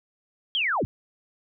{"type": "linear sweep", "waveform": "sine", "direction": "down", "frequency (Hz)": [3322, 35.66], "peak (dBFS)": -22, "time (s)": [0.55, 0.85], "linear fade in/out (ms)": 0, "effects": []}